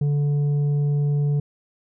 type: tone with tanh clipping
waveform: sine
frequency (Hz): 145.1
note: D3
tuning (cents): -21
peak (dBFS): -19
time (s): 0.01-1.4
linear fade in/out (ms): 5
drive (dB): 5
effects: none